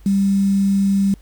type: tone with quantisation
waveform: sine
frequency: 197 Hz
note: G3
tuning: 9 cents sharp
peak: -13 dBFS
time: 0.06-1.14 s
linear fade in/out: 2 ms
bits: 6
effects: added 50 Hz sine -41 dBFS peak until 1.21 s + pink hiss -56 dBFS RMS until 1.21 s